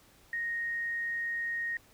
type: tone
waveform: sine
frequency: 1864.7 Hz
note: A#6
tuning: in tune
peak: -31 dBFS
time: 0.33-1.77 s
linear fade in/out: 2 ms
effects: pink hiss -61 dBFS RMS until 1.93 s

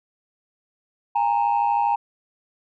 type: tone pair together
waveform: sine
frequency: 814 / 926.7 Hz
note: G#5 / A#5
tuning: -35 / -10 cents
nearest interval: major second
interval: 225 cents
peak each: -19 dBFS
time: 1.15-1.96 s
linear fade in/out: 10 ms
effects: tanh soft clip ceiling -14 dBFS

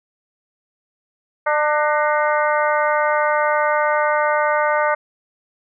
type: harmonic tone with a mistuned harmonic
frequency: 299.6 Hz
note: D4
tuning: 35 cents sharp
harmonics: 2 / 3 / 4 / 5 / 6 / 7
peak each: -19 / -21 / -22 / -23 / -28 / -29 dBFS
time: 1.46-4.95 s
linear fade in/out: 10 ms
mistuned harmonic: 6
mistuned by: +72 cents
effects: none

